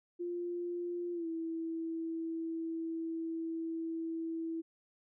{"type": "tone with pitch glide", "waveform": "sine", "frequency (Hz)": [349.2, 327.7], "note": ["F4", "E4"], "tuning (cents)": [0, -10], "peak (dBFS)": -35, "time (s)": [0.19, 4.62], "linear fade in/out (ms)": 20, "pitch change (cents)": -110, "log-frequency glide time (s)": [1.13, 1.27], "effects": []}